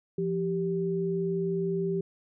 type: tone pair together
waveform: sine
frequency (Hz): 171.91 / 390.4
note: F3 / G4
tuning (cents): -27 / -7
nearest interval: octave + major second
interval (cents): 1420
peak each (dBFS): -30 / -28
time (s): 0.18-2.01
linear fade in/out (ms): 5
effects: none